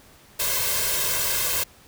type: noise with comb filter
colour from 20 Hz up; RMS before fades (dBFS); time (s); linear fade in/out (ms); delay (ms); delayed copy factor
white; -24; 0.39-1.64; 10; 1.9; +0.95
effects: pink hiss -52 dBFS RMS until 1.87 s